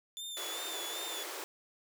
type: tone with vibrato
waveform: sawtooth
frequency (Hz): 3520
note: A7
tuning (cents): 0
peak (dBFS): -37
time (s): 0.17-1.23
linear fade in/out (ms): 0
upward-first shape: sine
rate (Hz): 2.6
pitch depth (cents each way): 51
type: high-pass noise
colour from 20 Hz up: pink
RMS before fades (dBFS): -42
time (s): 0.37-1.44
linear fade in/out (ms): 0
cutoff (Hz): 320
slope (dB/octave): 96
effects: none